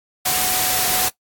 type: tone in noise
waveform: sine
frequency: 740 Hz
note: F#5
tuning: in tune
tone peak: -26 dBFS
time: 0.25-1.09 s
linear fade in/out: 10 ms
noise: white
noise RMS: -19 dBFS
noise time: 0.25-1.09 s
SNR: -10 dB
effects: noise-tail reverb RT60 0.1 s tail -17 dB re dry + AAC 64 kbps